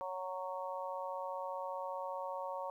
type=harmonic tone; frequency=185 Hz; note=F#3; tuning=in tune; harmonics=3 / 4 / 5 / 6; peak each=-42 / -47 / -42 / -46 dBFS; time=0.01-2.7 s; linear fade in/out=0 ms; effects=12-bit